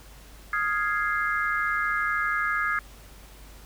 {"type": "chord", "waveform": "sine", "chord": "F minor seventh", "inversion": "third", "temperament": "equal", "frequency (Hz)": [1244.5, 1396.9, 1661.2, 2093], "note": ["Eb6", "F6", "Ab6", "C7"], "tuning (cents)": [0, 0, 0, 0], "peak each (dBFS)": [-28, -31, -27, -32], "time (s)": [0.53, 2.79], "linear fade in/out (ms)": 2, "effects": ["added 50 Hz sine -47 dBFS peak until 3.65 s", "pink hiss -51 dBFS RMS until 3.65 s"]}